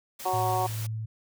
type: noise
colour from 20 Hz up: white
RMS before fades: -40 dBFS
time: 0.19-0.87 s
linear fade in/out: 10 ms
type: harmonic tone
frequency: 185 Hz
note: F#3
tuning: in tune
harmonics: 2 / 3 / 4 / 5 / 6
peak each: -34 / -35 / -27 / -31 / -34 dBFS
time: 0.25-0.67 s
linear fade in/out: 10 ms
type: tone with tremolo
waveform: sine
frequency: 110.2 Hz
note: A2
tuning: 3 cents sharp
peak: -29 dBFS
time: 0.33-1.06 s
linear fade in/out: 10 ms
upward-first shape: sine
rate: 2.3 Hz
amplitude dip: 25%
effects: none